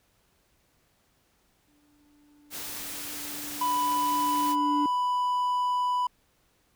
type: tone with exponential growth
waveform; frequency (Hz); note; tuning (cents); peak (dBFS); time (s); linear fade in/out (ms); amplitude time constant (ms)
triangle; 293.7; D4; 0; -23; 1.68-4.86; 2; 690
type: noise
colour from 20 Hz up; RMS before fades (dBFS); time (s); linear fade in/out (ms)
white; -37; 2.5-4.56; 50
type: tone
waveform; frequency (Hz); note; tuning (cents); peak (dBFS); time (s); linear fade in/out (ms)
triangle; 991; B5; +6; -22; 3.61-6.07; 5
effects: pink hiss -68 dBFS RMS until 6.75 s